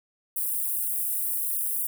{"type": "high-pass noise", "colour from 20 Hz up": "white", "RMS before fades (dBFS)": -28, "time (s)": [0.36, 1.87], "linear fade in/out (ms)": 5, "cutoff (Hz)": 9100, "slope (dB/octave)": 48, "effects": []}